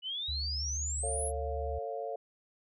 sine exponential sweep, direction up, 2923 to 11175 Hz, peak -34 dBFS, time 0.02-1.32 s, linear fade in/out 50 ms
sine tone with pitch glide, 72.8 to 72.3 Hz, D2 to D2, -15 to -27 cents, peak -35 dBFS, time 0.28-1.79 s, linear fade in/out 10 ms, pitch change -12 cents, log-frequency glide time 0.48-0.76 s
sine chord, A augmented, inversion none, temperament equal with one note detuned, 447.4 / 554.4 / 698.5 Hz, A4 / C#5 / E#5, +29 / 0 / 0 cents, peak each -39 dBFS, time 1.03-2.16 s, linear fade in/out 5 ms
effects none

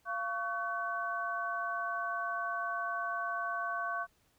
sine tone cluster, 689 / 1123 / 1517 Hz, F5 / C#6 / F#6, -24 / +22 / +43 cents, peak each -39 / -36 / -37 dBFS, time 0.05-4.07 s, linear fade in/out 50 ms, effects pink hiss -71 dBFS RMS until 4.38 s

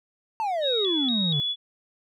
triangle exponential sweep, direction down, 914 to 137.7 Hz, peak -22 dBFS, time 0.4-1.4 s, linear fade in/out 0 ms
sine tone with vibrato, 3587 Hz, A7, 33 cents sharp, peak -24 dBFS, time 0.61-1.56 s, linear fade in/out 50 ms, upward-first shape square, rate 2.1 Hz, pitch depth 87 cents each way
effects none

